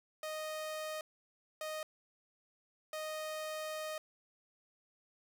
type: tone bursts at uneven times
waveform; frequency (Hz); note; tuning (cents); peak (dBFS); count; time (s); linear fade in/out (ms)
sawtooth; 621; D#5; -3; -35; 3; 0.23-1.01 / 1.61-1.83 / 2.93-3.98; 2
effects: none